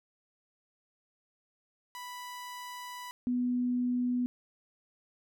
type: tone pair in turn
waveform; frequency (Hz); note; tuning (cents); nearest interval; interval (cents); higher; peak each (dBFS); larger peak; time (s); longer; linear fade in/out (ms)
sawtooth / sine; 987.8 / 246.9; B5 / B3; 0 / 0; 2 octaves; 2400; first; -37 / -27; second; 1.95-3.11 / 3.27-4.26; first; 0
effects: none